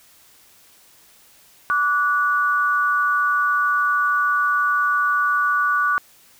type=tone pair together; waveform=sine; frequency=1159 / 1466.7 Hz; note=D6 / F#6; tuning=-23 / -16 cents; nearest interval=major third; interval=407 cents; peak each=-19 dBFS; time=1.7-5.98 s; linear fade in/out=0 ms; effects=white hiss -52 dBFS RMS until 6.39 s